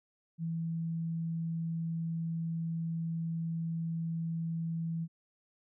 sine tone, 164.81 Hz, E3, in tune, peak -32 dBFS, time 0.38-5.08 s, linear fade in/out 50 ms, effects none

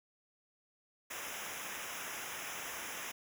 pink noise with comb filter, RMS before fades -43 dBFS, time 1.1-3.12 s, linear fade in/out 10 ms, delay 0.23 ms, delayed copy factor -1, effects none

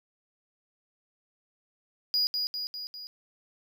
triangle tone with echo, 4900 Hz, D#8, 27 cents flat, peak -22 dBFS, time 2.14-2.27 s, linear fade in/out 0 ms, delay 200 ms, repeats 4, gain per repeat -4 dB, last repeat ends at 3.07 s, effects none

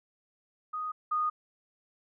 sine tone pair in turn, 1244.5 / 1233.1 Hz, D#6 / D#6, 0 / -16 cents, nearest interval unison, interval 16 cents, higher first, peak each -32 / -26 dBFS, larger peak second, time 0.73-0.92 / 1.11-1.3 s, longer neither, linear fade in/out 10 ms, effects none

